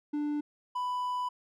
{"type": "tone pair in turn", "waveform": "triangle", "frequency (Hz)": [295.3, 993.3], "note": ["D4", "B5"], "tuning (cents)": [10, 10], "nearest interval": "octave + major sixth", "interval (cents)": 2100, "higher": "second", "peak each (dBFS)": [-27, -28], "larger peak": "first", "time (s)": [[0.13, 0.41], [0.75, 1.29]], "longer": "second", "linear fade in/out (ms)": 10, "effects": []}